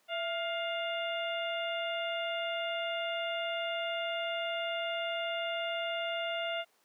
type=harmonic tone with a mistuned harmonic; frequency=703 Hz; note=F5; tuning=11 cents sharp; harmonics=1 / 2 / 3 / 4 / 5; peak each=-34 / -40 / -41 / -39 / -45 dBFS; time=0.08-6.65 s; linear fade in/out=50 ms; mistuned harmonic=1; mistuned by=-85 cents; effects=pink hiss -69 dBFS RMS until 6.84 s + high-pass 400 Hz 12 dB/octave